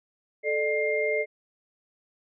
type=tone cluster; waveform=sine; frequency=437 / 600 / 2111 Hz; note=A4 / D5 / C7; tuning=-12 / +37 / +15 cents; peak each=-27 / -28 / -28 dBFS; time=0.43-1.26 s; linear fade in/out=50 ms; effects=none